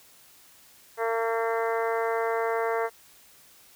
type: harmonic tone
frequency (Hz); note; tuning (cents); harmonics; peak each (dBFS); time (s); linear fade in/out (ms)
227.6; A#3; -41; 2 / 3 / 4 / 5 / 6 / 7 / 8 / 9; -27 / -31 / -33 / -35 / -37 / -38 / -39 / -40; 0.97-2.9; 50
effects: white hiss -55 dBFS RMS until 3.75 s